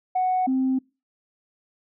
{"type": "tone pair in turn", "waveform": "sine", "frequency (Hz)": [740, 261.6], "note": ["F#5", "C4"], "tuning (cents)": [0, 0], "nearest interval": "octave + tritone", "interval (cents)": 1800, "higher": "first", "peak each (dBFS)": -18, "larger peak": "neither", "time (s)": [[0.15, 0.47], [0.47, 0.79]], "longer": "neither", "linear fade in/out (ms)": 10, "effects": ["noise-tail reverb RT60 0.3 s tail -26 dB re dry", "tanh soft clip ceiling -16 dBFS"]}